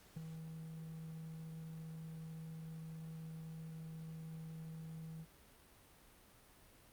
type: tone with ADSR envelope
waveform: triangle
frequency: 160.8 Hz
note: E3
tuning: 43 cents flat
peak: -37 dBFS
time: 0.16-5.26 s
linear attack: 11 ms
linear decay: 8 ms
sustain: -7 dB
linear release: 42 ms
effects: pink hiss -64 dBFS RMS until 6.92 s + Opus 48 kbps